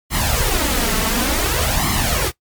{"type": "noise with flanger", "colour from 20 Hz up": "pink", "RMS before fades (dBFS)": -18, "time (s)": [0.1, 2.32], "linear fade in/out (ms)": 50, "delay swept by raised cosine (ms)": [0.95, 4.55], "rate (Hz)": 0.56, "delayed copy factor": 0.7, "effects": ["noise-tail reverb RT60 0.1 s tail -19 dB re dry", "MP3 96 kbps"]}